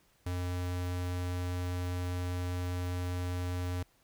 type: tone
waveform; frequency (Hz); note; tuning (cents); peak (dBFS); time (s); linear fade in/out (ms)
square; 89.5; F2; +43; -33; 0.26-3.83; 5
effects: pink hiss -68 dBFS RMS until 4.03 s